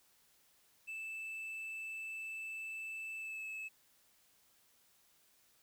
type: tone with pitch glide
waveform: triangle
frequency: 2637 to 2599 Hz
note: E7 to E7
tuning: 0 to -25 cents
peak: -40 dBFS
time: 0.87-3.69 s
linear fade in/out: 20 ms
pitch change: -25 cents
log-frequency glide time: 3.18-3.46 s
effects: white hiss -70 dBFS RMS until 5.62 s